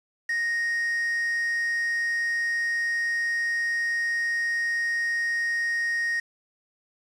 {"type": "tone with quantisation", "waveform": "triangle", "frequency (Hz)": 1864.7, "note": "A#6", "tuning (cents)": 0, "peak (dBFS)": -22, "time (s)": [0.29, 6.2], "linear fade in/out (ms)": 5, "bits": 7, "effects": ["low-pass 9000 Hz 12 dB/octave"]}